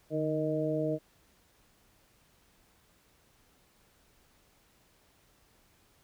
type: harmonic tone with a mistuned harmonic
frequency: 155.56 Hz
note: D#3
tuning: in tune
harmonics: 1 / 2 / 3 / 4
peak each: -35 / -33 / -34 / -33 dBFS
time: 0.1-0.99 s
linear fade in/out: 50 ms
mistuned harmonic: 1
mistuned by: -63 cents
effects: pink hiss -66 dBFS RMS until 6.03 s